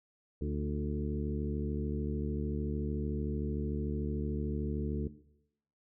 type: harmonic tone with a mistuned harmonic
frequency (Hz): 73.42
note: D2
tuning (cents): 0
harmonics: 1 / 2 / 3 / 4 / 5 / 6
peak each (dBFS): -35 / -38 / -40 / -41 / -42 / -43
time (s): 0.41-5.08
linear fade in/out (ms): 5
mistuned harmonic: 4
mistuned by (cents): +35
effects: noise-tail reverb RT60 0.8 s tail -17 dB re dry